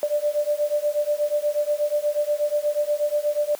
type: beating tone pair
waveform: sine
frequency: 587.3 / 595.6 Hz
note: D5 / D5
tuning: 0 / +24 cents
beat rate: 8.3 Hz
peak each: -23 dBFS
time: 0.03-3.55 s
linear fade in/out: 0 ms
effects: white hiss -44 dBFS RMS until 3.59 s + high-pass 300 Hz 12 dB/octave